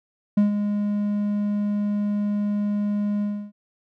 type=tone with ADSR envelope; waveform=triangle; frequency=206.2 Hz; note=G#3; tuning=12 cents flat; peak=-11 dBFS; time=0.37-3.52 s; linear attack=7 ms; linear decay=130 ms; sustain=-8 dB; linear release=300 ms; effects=none